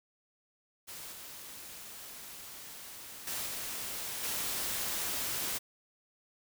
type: noise with level steps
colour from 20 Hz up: white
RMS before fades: -45 / -47 / -37 / -39 / -35 dBFS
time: 0.87-5.59 s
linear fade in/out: 20 ms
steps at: 1.12 / 3.27 / 3.46 / 4.23 s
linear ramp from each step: 5 ms
effects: none